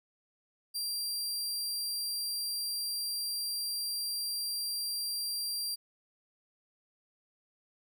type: tone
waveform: sawtooth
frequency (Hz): 4735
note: D8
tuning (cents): +13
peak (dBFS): -30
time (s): 0.74-5.76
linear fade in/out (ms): 20
effects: none